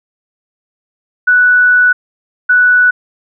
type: tone pair in turn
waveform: sine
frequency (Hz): 1480 / 1480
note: F#6 / F#6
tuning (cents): 0 / 0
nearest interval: unison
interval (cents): 0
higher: neither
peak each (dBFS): -5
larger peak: neither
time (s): 1.27-1.93 / 2.49-2.91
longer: first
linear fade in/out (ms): 10
effects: none